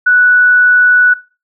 sine tone, 1478 Hz, F#6, 2 cents flat, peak -5 dBFS, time 0.06-1.14 s, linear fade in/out 10 ms, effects noise-tail reverb RT60 0.3 s tail -18 dB re dry

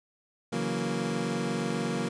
25% pulse chord, F# dominant seventh, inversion second, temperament equal, 138.59 / 164.81 / 185 / 233.1 Hz, C#3 / E3 / F#3 / A#3, 0 / 0 / 0 / 0 cents, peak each -33 / -32 / -30 / -28 dBFS, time 0.52-2.09 s, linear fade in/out 10 ms, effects resampled to 22050 Hz

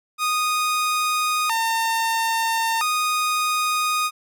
sawtooth tone with vibrato, 1060 Hz, C6, 22 cents sharp, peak -16 dBFS, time 0.18-4.11 s, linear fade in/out 50 ms, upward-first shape square, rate 0.38 Hz, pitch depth 270 cents each way, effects none

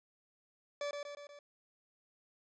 40% pulse tone with echo, 578 Hz, D5, 28 cents flat, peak -35 dBFS, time 0.81-0.91 s, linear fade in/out 2 ms, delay 120 ms, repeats 4, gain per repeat -4 dB, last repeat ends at 1.39 s, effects resampled to 16000 Hz

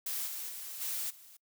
blue noise with level steps, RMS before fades -36 / -40 / -43 / -36 / -55 dBFS, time 0.06-1.37 s, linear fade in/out 5 ms, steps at 0.26 / 0.48 / 0.8 / 1.09 s, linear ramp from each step 20 ms, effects noise-tail reverb RT60 0.1 s tail -26 dB re dry

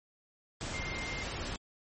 sine tone in noise, 2108 Hz, C7, 12 cents sharp, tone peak -39 dBFS, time 0.74-1.23 s, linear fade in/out 0 ms, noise pink, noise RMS -38 dBFS, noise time 0.61-1.56 s, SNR -4 dB, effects MP3 32 kbps

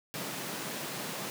pink high-pass noise, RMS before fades -38 dBFS, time 0.14-1.3 s, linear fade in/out 0 ms, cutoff 130 Hz, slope 48 dB/octave, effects none

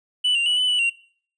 triangle tone with pitch steps, 2976 / 2779 / 2946 / 3005 / 2961 / 2759 Hz, F#7 / F7 / F#7 / F#7 / F#7 / F7, +9 / -9 / -8 / +26 / +1 / -22 cents, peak -16 dBFS, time 0.24-0.9 s, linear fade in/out 10 ms, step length 110 ms, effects noise-tail reverb RT60 0.5 s tail -20 dB re dry + resampled to 22050 Hz

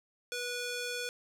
square tone with band-pass filter, 488.7 Hz, B4, 18 cents flat, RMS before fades -37 dBFS, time 0.32-1.09 s, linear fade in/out 0 ms, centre 4400 Hz, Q 0.53, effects none

